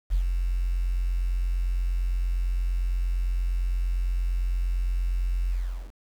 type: tone with ADSR envelope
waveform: sine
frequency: 44.36 Hz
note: F1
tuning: 28 cents sharp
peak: -17 dBFS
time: 0.1-5.93 s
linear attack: 34 ms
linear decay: 90 ms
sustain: -5 dB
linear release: 420 ms
effects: tanh soft clip ceiling -16 dBFS + 8-bit